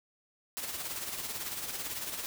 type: noise with tremolo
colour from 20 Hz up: white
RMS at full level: -36 dBFS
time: 0.57-2.26 s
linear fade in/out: 0 ms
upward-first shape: sine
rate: 18 Hz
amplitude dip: 50%
effects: none